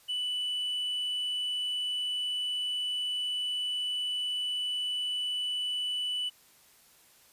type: tone with tanh clipping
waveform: triangle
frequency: 2976 Hz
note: F#7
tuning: 9 cents sharp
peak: -30 dBFS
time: 0.08-6.3 s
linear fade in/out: 20 ms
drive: 6 dB
effects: white hiss -60 dBFS RMS until 7.32 s + resampled to 32000 Hz